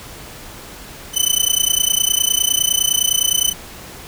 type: tone with amplitude modulation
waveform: 15% pulse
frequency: 3014 Hz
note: F#7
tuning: 31 cents sharp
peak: -3 dBFS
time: 1.13-3.54 s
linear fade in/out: 50 ms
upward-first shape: sine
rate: 29.8 Hz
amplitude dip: 95%
effects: pink hiss -36 dBFS RMS until 4.07 s